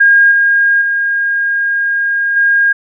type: tone with level steps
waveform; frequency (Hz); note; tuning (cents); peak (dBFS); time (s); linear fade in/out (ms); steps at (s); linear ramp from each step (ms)
sine; 1622; G#6; -41; -4 / -7 / -11 / -7; 0-2.73; 10; 0.31 / 0.81 / 2.36; 10
effects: none